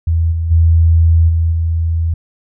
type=tone with level steps; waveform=sine; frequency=82.41 Hz; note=E2; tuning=in tune; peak=-10 / -14 / -6 / -10 / -12 dBFS; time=0.07-2.14 s; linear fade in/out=5 ms; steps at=0.31 / 0.5 / 1.28 / 1.51 s; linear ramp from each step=20 ms; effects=none